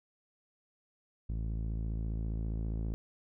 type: tone with low-pass filter sweep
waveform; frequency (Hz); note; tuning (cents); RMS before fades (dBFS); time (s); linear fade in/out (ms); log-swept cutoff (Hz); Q
sawtooth; 54.9; A1; -3; -35; 1.29-2.94; 0; 190 to 320; 0.71
effects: none